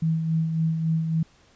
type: tone with tremolo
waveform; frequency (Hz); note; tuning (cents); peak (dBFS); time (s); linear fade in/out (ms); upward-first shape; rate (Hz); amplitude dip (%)
sine; 161.5; E3; -35; -19; 0.02-1.23; 5; sine; 3.6; 45
effects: pink hiss -58 dBFS RMS until 1.55 s + resampled to 16000 Hz